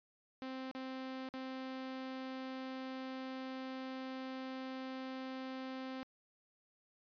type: tone with dropouts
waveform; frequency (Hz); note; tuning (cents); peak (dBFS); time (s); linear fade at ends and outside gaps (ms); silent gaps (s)
sawtooth; 261.6; C4; 0; -38; 0.42-6.03; 0; 0.713-0.75 / 1.289-1.339
effects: resampled to 11025 Hz